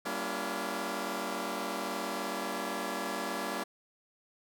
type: chord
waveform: 10% pulse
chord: G diminished seventh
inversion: none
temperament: just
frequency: 196 / 235.2 / 282.2 / 338.7 Hz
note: G3 / Bb3 / Db4 / Fb4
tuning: 0 / +16 / +31 / +47 cents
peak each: -31 dBFS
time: 0.05-3.64 s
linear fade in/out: 10 ms
effects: none